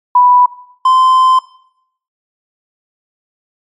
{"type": "tone pair in turn", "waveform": ["sine", "triangle"], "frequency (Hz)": [987.8, 1033.9], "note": ["B5", "C6"], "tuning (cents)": [0, -21], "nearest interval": "minor second", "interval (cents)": 79, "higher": "second", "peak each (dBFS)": -4, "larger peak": "neither", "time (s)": [[0.15, 0.46], [0.85, 1.39]], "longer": "second", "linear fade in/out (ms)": 5, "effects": ["noise-tail reverb RT60 0.7 s tail -18 dB re dry", "MP3 48 kbps"]}